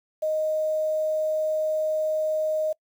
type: tone with quantisation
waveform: sine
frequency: 622.3 Hz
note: D#5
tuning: in tune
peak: -22 dBFS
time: 0.22-2.73 s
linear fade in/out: 10 ms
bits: 8
effects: noise-tail reverb RT60 0.1 s tail -24 dB re dry